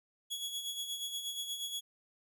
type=tone with tremolo; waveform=sawtooth; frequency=3354 Hz; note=G#7; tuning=16 cents sharp; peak=-32 dBFS; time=0.3-1.81 s; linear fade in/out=20 ms; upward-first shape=sine; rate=8.4 Hz; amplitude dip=55%; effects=none

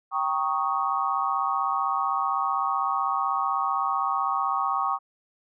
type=chord; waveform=sine; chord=Eb dominant seventh; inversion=first; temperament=equal; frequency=784 / 932.3 / 1108.7 / 1244.5 Hz; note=G5 / Bb5 / Db6 / Eb6; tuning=0 / 0 / 0 / 0 cents; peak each=-29 / -32 / -26 / -29 dBFS; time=0.11-4.99 s; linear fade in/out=50 ms; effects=none

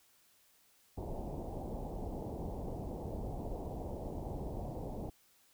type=low-pass noise; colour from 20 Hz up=pink; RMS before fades=-41 dBFS; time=0.97-5.1 s; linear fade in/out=10 ms; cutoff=850 Hz; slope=48 dB/octave; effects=white hiss -68 dBFS RMS until 5.53 s

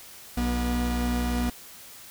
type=tone pair together; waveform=45% pulse; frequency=61.19 / 241.8 Hz; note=B1 / B3; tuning=-15 / -36 cents; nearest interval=2 octaves; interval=2379 cents; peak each=-27 dBFS; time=0.37-1.5 s; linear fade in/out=5 ms; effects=white hiss -46 dBFS RMS until 2.1 s

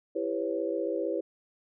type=chord; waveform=sine; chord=C# half-diminished seventh; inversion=first; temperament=just; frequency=332.6 / 399.1 / 498.9 / 554.4 Hz; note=E4 / G4 / B4 / C#5; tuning=+16 / +31 / +17 / 0 cents; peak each=-33 / -34 / -33 / -34 dBFS; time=0.15-1.21 s; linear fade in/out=10 ms; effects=none

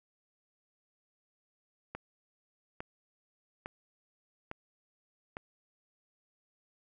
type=click train; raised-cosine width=0.5 ms; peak=-24 dBFS; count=5; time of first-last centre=1.95-5.369 s; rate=1.17 Hz; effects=none

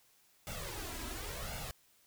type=noise with flanger; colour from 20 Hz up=pink; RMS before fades=-42 dBFS; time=0.47-1.71 s; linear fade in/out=0 ms; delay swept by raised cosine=1.4 to 3.1 ms; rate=0.92 Hz; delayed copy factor=+0.75; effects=white hiss -68 dBFS RMS until 2.06 s

